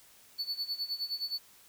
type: tone with tremolo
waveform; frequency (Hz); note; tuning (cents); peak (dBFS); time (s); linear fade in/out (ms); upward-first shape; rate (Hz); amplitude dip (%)
triangle; 4460; C#8; +10; -29; 0.38-1.39; 20; sine; 9.6; 85
effects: white hiss -59 dBFS RMS until 1.68 s